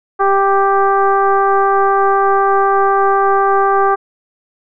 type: tone with frequency modulation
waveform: sine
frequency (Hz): 786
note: G5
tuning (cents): +4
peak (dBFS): -9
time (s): 0.19-3.96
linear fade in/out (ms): 20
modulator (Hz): 392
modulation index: 1.4
effects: none